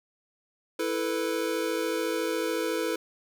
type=chord; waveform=square; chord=E suspended fourth; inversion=none; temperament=equal; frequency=329.6 / 440 / 493.9 Hz; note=E4 / A4 / B4; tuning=0 / 0 / 0 cents; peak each=-32 dBFS; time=0.79-2.96 s; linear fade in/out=5 ms; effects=none